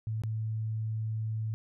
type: tone with dropouts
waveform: sine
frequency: 110 Hz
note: A2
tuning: in tune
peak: -30 dBFS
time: 0.07-1.54 s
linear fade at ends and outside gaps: 0 ms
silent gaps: 0.22-0.236 s
effects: none